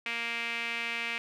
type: tone with band-pass filter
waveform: sawtooth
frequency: 233.1 Hz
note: A#3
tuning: in tune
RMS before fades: -34 dBFS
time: 0.06-1.18 s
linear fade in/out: 0 ms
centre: 2400 Hz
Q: 4.3
effects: none